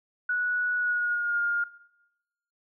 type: tone with pitch glide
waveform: sine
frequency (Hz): 1469 to 1414.1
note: F#6 to F6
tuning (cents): -13 to +21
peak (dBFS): -24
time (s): 0.29-1.64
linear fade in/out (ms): 5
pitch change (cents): -66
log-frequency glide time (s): 0.76-1.4
effects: noise-tail reverb RT60 0.9 s tail -19 dB re dry